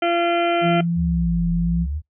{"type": "harmonic tone", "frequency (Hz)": 342.9, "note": "F4", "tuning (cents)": -32, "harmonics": [1, 2, 4, 5, 6, 7, 8, 9], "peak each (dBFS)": [-21, -20, -25, -37, -31, -30, -36, -30], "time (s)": [0.02, 0.81], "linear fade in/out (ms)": 5}
{"type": "tone", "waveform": "sine", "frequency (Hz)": 170, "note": "F3", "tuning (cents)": -46, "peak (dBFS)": -18, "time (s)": [0.61, 1.87], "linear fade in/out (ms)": 50}
{"type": "linear two-way sweep", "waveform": "sine", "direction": "down then up", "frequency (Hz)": [81, 41.2, 80.3], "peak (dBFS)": -23, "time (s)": [0.95, 2.02], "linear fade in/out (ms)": 50, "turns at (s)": 1.52}
{"effects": ["noise-tail reverb RT60 0.1 s tail -17 dB re dry"]}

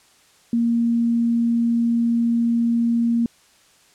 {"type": "tone", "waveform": "sine", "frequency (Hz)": 233.6, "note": "A#3", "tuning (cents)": 4, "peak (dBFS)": -16, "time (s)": [0.53, 3.26], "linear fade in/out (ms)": 2, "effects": ["white hiss -55 dBFS RMS until 3.94 s", "low-pass 9000 Hz 12 dB/octave"]}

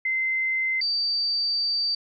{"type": "tone pair in turn", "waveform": "sine", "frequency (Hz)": [2070, 4635], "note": ["C7", "D8"], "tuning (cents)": [-19, -24], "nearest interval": "octave + major second", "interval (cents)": 1395, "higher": "second", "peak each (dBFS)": -22, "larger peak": "neither", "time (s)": [[0.05, 0.81], [0.81, 1.95]], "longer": "second", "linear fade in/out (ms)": 5, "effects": []}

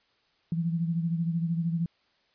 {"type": "beating tone pair", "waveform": "sine", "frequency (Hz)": [166.1, 179.1], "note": ["E3", "F3"], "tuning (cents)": [13, 44], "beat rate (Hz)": 13, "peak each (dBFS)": [-26, -34], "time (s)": [0.52, 1.86], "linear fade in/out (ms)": 2, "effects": ["white hiss -68 dBFS RMS until 2.34 s", "resampled to 11025 Hz"]}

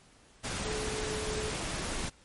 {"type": "tone in noise", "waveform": "sine", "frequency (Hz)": 429.5, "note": "A4", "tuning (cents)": -42, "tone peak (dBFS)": -36, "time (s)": [0.64, 1.51], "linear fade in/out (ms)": 20, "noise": "pink", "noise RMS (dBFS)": -35, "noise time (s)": [0.43, 2.1], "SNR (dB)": -4, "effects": ["pink hiss -60 dBFS RMS until 2.24 s", "MP3 48 kbps"]}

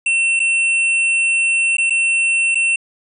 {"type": "tone with dropouts", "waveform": "square", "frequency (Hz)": 2700, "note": "E7", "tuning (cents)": 41, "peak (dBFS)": -14, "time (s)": [0.06, 2.76], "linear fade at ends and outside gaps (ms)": 5, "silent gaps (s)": [[0.394, 0.4], [1.769, 1.782], [1.898, 1.905], [2.547, 2.554]], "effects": ["resampled to 22050 Hz"]}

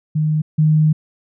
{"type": "tone pair in turn", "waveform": "sine", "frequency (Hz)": [154.1, 154.66], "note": ["D#3", "D#3"], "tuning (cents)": [-16, -10], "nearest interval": "unison", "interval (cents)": 6, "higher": "second", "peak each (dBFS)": [-14, -10], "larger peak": "second", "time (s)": [[0.15, 0.42], [0.58, 0.93]], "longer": "second", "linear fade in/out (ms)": 10, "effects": []}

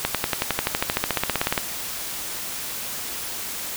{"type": "accelerating click train", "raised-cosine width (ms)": 0.3, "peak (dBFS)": -4, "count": 22, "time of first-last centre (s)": [0.05, 1.578], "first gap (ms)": 97, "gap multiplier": 0.97, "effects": ["white hiss -31 dBFS RMS until 3.76 s"]}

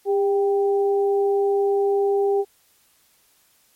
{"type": "tone pair together", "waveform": "sine", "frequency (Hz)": [401, 784.6], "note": ["G4", "G5"], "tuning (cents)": [39, 1], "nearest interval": "octave", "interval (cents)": 1162, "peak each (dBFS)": [-17, -27], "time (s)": [0.05, 2.45], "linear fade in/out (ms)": 50, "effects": ["white hiss -60 dBFS RMS until 3.75 s", "MP3 64 kbps"]}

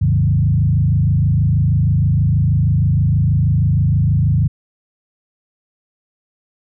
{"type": "tone with frequency modulation", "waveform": "sine", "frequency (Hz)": 119.7, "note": "A#2", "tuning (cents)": 46, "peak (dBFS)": -11, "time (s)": [0.01, 4.48], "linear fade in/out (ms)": 10, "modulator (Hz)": 26.3, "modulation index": 1.6, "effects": []}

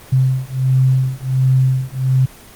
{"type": "beating tone pair", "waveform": "sine", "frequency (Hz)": [130, 131.4], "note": ["C3", "C3"], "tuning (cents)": [-11, 8], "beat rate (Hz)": 1.4, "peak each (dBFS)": -15, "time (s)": [0.12, 2.26], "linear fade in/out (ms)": 10, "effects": ["pink hiss -40 dBFS RMS until 2.55 s", "Opus 24 kbps"]}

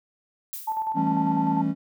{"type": "noise with exponential decay", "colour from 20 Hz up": "violet", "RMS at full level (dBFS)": -32, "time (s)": [0.53, 0.97], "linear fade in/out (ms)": 0, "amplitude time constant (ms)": 95}
{"type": "tone with tremolo", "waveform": "sine", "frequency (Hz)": 880, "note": "A5", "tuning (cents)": 0, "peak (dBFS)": -23, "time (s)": [0.67, 1.62], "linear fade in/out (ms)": 10, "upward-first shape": "square", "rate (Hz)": 10, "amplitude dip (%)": 45}
{"type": "chord", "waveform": "triangle", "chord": "A dominant seventh", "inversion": "second", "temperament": "just", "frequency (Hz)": [165, 198, 220, 275], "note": ["E3", "G3", "A3", "C#4"], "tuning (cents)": [2, 18, 0, -14], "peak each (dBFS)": [-26, -27, -29, -23], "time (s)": [0.94, 1.75], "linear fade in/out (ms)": 50}
{"effects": []}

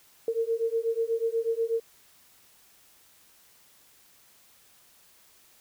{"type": "beating tone pair", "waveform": "sine", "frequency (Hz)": [452.8, 461], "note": ["A4", "A#4"], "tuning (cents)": [50, -19], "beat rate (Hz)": 8.2, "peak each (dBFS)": -28, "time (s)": [0.28, 1.8], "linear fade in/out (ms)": 2, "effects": ["white hiss -59 dBFS RMS until 5.6 s"]}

